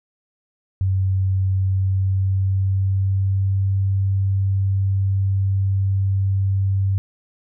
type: tone with pitch glide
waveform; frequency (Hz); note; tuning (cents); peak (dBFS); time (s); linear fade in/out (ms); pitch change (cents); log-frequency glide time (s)
sine; 95.2 to 97.2; F#2 to G2; +50 to -14; -16; 0.81-6.98; 0; +36; 1.5-3.71
effects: none